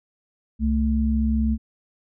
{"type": "tone pair together", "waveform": "sine", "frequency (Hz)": [66.79, 221], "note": ["C2", "A3"], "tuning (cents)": [36, 8], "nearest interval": "octave + major sixth", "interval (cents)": 2072, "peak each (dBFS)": -21, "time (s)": [0.59, 1.58], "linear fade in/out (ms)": 50, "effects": []}